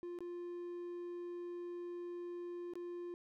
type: tone with dropouts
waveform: triangle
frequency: 350 Hz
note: F4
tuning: 4 cents sharp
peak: -40 dBFS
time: 0.03-3.14 s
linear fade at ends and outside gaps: 0 ms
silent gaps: 0.188-0.206 / 2.736-2.755 s
effects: none